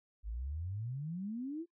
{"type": "exponential sweep", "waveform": "sine", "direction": "up", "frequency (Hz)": [49.7, 349.2], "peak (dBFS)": -37, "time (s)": [0.23, 1.66], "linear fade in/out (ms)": 50, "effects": ["noise-tail reverb RT60 0.1 s tail -21 dB re dry"]}